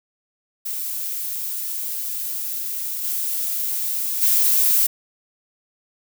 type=noise with level steps; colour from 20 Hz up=violet; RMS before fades=-27 / -24 / -17 dBFS; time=0.65-4.87 s; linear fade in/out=10 ms; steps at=3.03 / 4.21 s; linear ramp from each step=20 ms; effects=none